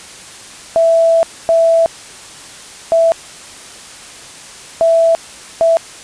sine tone bursts at uneven times, 661 Hz, E5, 5 cents sharp, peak -7 dBFS, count 5, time 0.76-1.23 / 1.49-1.86 / 2.92-3.12 / 4.81-5.15 / 5.61-5.77 s, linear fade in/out 0 ms, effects white hiss -34 dBFS RMS until 6.03 s + resampled to 22050 Hz

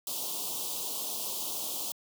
white band-stop noise, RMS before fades -35 dBFS, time 0.07-1.92 s, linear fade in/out 2 ms, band 1100 to 2900 Hz, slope 48 dB/octave, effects high-pass 200 Hz 12 dB/octave

